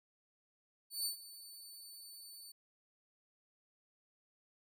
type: tone with ADSR envelope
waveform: 20% pulse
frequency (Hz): 4505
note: C#8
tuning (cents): +27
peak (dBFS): -28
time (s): 0.9-2.52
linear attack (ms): 150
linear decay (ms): 110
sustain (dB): -17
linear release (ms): 6
effects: none